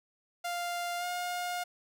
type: tone with pitch glide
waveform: sawtooth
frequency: 698.5 to 711.9 Hz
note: F5 to F5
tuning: 0 to +33 cents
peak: -29 dBFS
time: 0.44-1.64 s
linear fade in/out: 10 ms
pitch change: +33 cents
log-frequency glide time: 0.98-1.05 s
effects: none